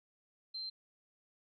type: tone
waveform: sine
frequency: 4131 Hz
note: C8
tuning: 23 cents flat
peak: -39 dBFS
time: 0.54-0.7 s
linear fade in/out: 10 ms
effects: none